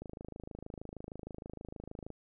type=click train; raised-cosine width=2 ms; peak=-30 dBFS; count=56; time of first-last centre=0.02-2.103 s; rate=26.4 Hz; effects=none